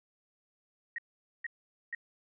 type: tone bursts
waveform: sine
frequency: 1879 Hz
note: A#6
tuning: 13 cents sharp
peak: -34 dBFS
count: 3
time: 0.96-1.949 s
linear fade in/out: 2 ms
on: 23 ms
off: 460 ms
effects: none